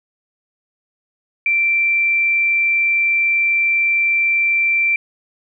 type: tone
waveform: sine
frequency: 2349 Hz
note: D7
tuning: in tune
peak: -13 dBFS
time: 1.46-4.96 s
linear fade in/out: 2 ms
effects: none